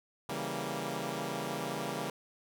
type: chord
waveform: 10% pulse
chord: C# diminished seventh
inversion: none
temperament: equal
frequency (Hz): 138.59 / 164.81 / 196 / 233.1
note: C#3 / E3 / G3 / Bb3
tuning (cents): 0 / 0 / 0 / 0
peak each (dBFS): -32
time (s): 0.29-2.1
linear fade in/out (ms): 2
effects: none